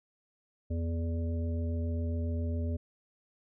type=harmonic tone with a mistuned harmonic; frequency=83.7 Hz; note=E2; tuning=27 cents sharp; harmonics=1 / 3 / 5 / 7; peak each=-30 / -38 / -45 / -45 dBFS; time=0.7-2.77 s; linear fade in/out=10 ms; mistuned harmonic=3; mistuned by=-51 cents; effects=none